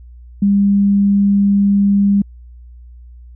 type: tone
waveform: sine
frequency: 200.4 Hz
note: G3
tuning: 38 cents sharp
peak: -9 dBFS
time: 0.42-2.22 s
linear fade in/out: 5 ms
effects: added 60 Hz sine -35 dBFS peak until 3.35 s